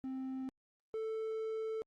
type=tone pair in turn; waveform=triangle; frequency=262.6 / 441.6 Hz; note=C4 / A4; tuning=+6 / +6 cents; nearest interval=major sixth; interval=900 cents; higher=second; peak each=-36 / -34 dBFS; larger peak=second; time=0.04-0.49 / 0.94-1.82 s; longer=second; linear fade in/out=0 ms; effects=Opus 32 kbps